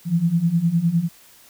sine beating tone pair, 163.1 / 172.9 Hz, E3 / F3, -18 / -17 cents, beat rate 9.8 Hz, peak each -21 / -18 dBFS, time 0.05-1.09 s, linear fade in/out 50 ms, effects white hiss -50 dBFS RMS until 1.49 s

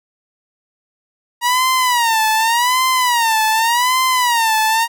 sawtooth tone with vibrato, 950 Hz, A#5, 33 cents sharp, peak -9 dBFS, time 1.41-4.88 s, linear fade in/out 50 ms, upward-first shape sine, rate 0.86 Hz, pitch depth 150 cents each way, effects none

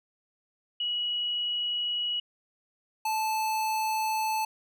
sine / square tone pair in turn, 2918 / 873.3 Hz, F#7 / A5, -25 / -13 cents, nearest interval octave + major sixth, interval 2088 cents, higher first, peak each -27 / -27 dBFS, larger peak neither, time 0.8-2.2 / 3.05-4.45 s, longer neither, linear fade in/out 5 ms, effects none

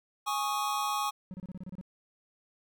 square chord, Ab suspended fourth, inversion none, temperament just, 830.6 / 1107.5 / 1245.9 Hz, Ab5 / Db6 / Eb6, 0 / -2 / +2 cents, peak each -34 / -33 / -37 dBFS, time 0.26-1.11 s, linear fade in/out 20 ms
triangle tone bursts, 185 Hz, F#3, in tune, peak -36 dBFS, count 9, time 1.31-1.812 s, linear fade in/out 0 ms, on 30 ms, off 29 ms
effects none

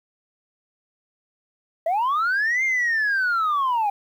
sine linear two-way sweep, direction up then down, 632 to 2132 to 794 Hz, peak -17 dBFS, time 1.86-3.9 s, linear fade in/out 5 ms, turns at 2.64 s, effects tanh soft clip ceiling -17 dBFS + 9-bit

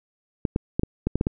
clicks, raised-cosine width 3 ms, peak -9 dBFS, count 8, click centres 0.452 / 0.561 / 0.795 / 0.834 / 1.07 / 1.156 / 1.211 / 1.269 s, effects none

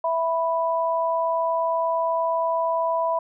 sine tone pair together, 659.3 / 987.8 Hz, E5 / B5, 0 / 0 cents, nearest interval perfect fifth, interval 700 cents, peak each -23 dBFS, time 0.04-3.19 s, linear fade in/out 5 ms, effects none

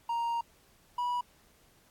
triangle tone pair in turn, 934 / 975.4 Hz, A#5 / B5, +3 / -22 cents, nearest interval minor second, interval 75 cents, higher second, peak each -27 dBFS, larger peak neither, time 0.09-0.41 / 0.98-1.21 s, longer first, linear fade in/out 5 ms, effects pink hiss -64 dBFS RMS until 1.9 s + AAC 64 kbps

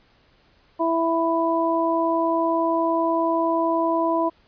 harmonic tone, 330.6 Hz, E4, 5 cents sharp, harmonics 1 / 2 / 3, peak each -23 / -23 / -23 dBFS, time 0.79-4.3 s, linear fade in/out 20 ms, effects pink hiss -59 dBFS RMS until 4.47 s + resampled to 11025 Hz

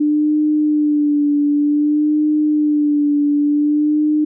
sine tone with vibrato, 296.9 Hz, D4, 19 cents sharp, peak -12 dBFS, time 0-4.25 s, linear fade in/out 10 ms, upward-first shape sine, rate 0.54 Hz, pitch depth 36 cents each way, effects none

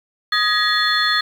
sine tone cluster, 1251 / 1680 / 1900 / 3471 / 4282 Hz, D#6 / G#6 / A#6 / A7 / C8, +9 / +19 / +33 / -24 / +39 cents, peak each -21 dBFS, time 0.32-1.21 s, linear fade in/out 5 ms, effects tanh soft clip ceiling -5 dBFS + 7-bit

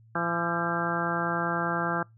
harmonic tone with a mistuned harmonic, 170 Hz, F3, 46 cents flat, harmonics 1 / 2 / 3 / 4 / 5 / 6 / 7 / 8 / 9, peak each -33 / -35 / -37 / -35 / -35 / -38 / -34 / -32 / -33 dBFS, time 0.15-2.03 s, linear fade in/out 5 ms, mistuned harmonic 9, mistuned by +61 cents, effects noise-tail reverb RT60 0.2 s tail -26 dB re dry + added 112 Hz sine -53 dBFS peak until 2.17 s

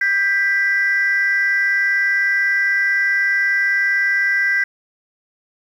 sine tone pair together, 1585 / 1975.5 Hz, G6 / B6, +19 / 0 cents, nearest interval major third, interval 381 cents, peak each -16 dBFS, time 0.01-4.64 s, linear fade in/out 5 ms, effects tanh soft clip ceiling -9 dBFS + 8-bit

